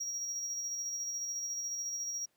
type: tone with tremolo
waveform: triangle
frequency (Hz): 5660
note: F8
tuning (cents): +22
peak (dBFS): -33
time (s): 0-2.26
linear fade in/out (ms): 10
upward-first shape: square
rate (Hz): 14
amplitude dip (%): 25
effects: pink hiss -75 dBFS RMS until 2.36 s + high-pass 150 Hz 12 dB/octave